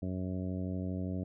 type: harmonic tone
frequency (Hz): 92.5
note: F#2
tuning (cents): 0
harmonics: 1 / 2 / 3 / 4 / 5 / 6 / 7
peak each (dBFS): -37 / -37 / -40 / -48 / -50 / -49 / -49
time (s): 0.02-1.24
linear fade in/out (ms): 5
effects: none